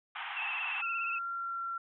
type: band-pass noise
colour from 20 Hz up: pink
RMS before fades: -40 dBFS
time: 0.15-0.82 s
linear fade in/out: 10 ms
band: 760 to 3300 Hz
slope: 96 dB/octave
type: tone with vibrato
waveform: sine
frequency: 2637 Hz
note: E7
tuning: in tune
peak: -34 dBFS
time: 0.36-1.19 s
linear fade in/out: 10 ms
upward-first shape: triangle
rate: 17 Hz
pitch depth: 67 cents each way
type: tone with pitch glide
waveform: sine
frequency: 1376 to 1364.1 Hz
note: F6 to F6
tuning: -26 to -41 cents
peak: -34 dBFS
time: 0.82-1.78 s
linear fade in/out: 5 ms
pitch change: -15 cents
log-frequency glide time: 1.29-1.63 s
effects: none